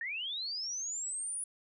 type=linear sweep; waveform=sine; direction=up; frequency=1760 to 9900 Hz; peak=-35 dBFS; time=0.01-1.44 s; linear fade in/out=2 ms; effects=none